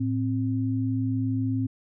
sine tone pair together, 110.4 / 262.8 Hz, A2 / C4, +6 / +8 cents, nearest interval octave + minor third, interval 1502 cents, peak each -26 dBFS, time 0-1.67 s, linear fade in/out 10 ms, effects none

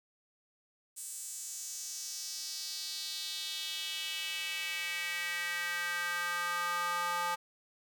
square tone with high-pass filter sweep, 174.5 Hz, F3, 1 cent flat, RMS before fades -37 dBFS, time 0.96-7.36 s, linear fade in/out 20 ms, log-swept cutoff 8400 to 1000 Hz, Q 3, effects none

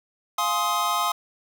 square chord, F minor seventh, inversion none, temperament just, 698.5 / 838.1 / 1047.7 / 1257.2 Hz, F5 / Ab5 / C6 / Eb6, 0 / +16 / +2 / +18 cents, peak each -31 / -31 / -27 / -26 dBFS, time 0.38-1.12 s, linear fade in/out 5 ms, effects none

